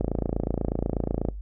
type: click train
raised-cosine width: 2 ms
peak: -12 dBFS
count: 37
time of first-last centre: 0.01-1.287 s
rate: 28.2 Hz
effects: noise-tail reverb RT60 0.2 s tail -23 dB re dry + added 50 Hz sine -33 dBFS peak until 1.41 s